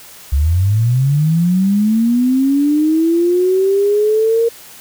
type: linear sweep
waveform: sine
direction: up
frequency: 65.41 to 466.2 Hz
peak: -10 dBFS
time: 0.32-4.49 s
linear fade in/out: 10 ms
effects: white hiss -38 dBFS RMS until 4.8 s